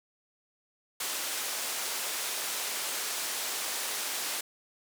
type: band-pass noise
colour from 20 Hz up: white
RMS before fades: -34 dBFS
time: 1-4.41 s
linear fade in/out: 5 ms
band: 380 to 11000 Hz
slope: 12 dB/octave
effects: none